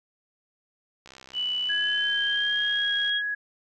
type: click train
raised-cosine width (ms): 0.2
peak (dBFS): -28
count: 134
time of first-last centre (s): 1.06-3.094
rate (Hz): 65.4
type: tone with pitch glide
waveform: sine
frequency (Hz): 2969 to 3294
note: F#7 to G#7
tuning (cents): +5 to -15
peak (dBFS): -25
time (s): 1.33-3.22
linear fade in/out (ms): 50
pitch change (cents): +180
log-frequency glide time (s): 1.63-2.85
type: tone with vibrato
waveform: sine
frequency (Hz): 1661.2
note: G#6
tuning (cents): 0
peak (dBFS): -26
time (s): 1.69-3.35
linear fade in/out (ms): 10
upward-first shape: sine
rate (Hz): 1.4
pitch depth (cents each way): 11
effects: none